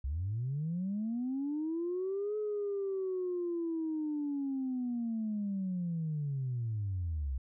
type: linear two-way sweep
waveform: sine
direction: up then down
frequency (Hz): 62.3 to 427.1 to 62.3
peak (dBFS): -31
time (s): 0.04-7.38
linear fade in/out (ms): 5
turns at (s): 2.37
effects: tanh soft clip ceiling -28 dBFS